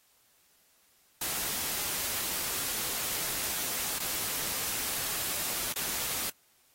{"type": "noise with dropouts", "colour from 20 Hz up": "white", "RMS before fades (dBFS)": -33, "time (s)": [1.21, 6.3], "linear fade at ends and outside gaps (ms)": 5, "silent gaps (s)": [[3.988, 4], [5.728, 5.758]], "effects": ["white hiss -66 dBFS RMS until 6.74 s", "AAC 48 kbps"]}